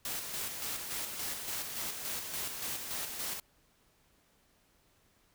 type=noise with tremolo; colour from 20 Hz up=white; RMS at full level=-37 dBFS; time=0.05-3.4 s; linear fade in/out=2 ms; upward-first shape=square; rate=3.5 Hz; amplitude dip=40%; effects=pink hiss -69 dBFS RMS until 5.34 s